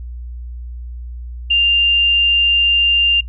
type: tone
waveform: sine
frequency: 2794 Hz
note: F7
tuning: in tune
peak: -10 dBFS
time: 1.5-3.21 s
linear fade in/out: 10 ms
effects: noise-tail reverb RT60 0.1 s tail -24 dB re dry + added 60 Hz sine -26 dBFS peak until 3.28 s